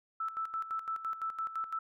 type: tone with tremolo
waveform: sine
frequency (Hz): 1318.5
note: E6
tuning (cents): 0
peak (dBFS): -32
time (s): 0.2-1.79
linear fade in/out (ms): 5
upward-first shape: square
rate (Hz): 5.9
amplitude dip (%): 70
effects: none